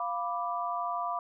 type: chord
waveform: sine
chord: B diminished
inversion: second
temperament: equal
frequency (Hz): 698.5 / 987.8 / 1174.7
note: F5 / B5 / D6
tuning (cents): 0 / 0 / 0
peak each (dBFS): -34 / -35 / -34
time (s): 0-1.19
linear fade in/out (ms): 2
effects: none